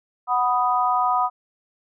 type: chord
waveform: sine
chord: B major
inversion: second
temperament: equal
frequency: 740 / 987.8 / 1244.5 Hz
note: F#5 / B5 / D#6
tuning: 0 / 0 / 0 cents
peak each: -22 dBFS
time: 0.27-1.3 s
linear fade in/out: 50 ms
effects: none